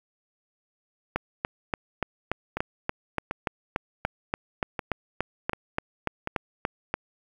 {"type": "two click trains", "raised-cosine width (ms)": 0.5, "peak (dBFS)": [-10, -14], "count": [21, 6], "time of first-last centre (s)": [[1.16, 6.94], [2.57, 6.274]], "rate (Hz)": [3.46, 1.35], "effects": ["8-bit"]}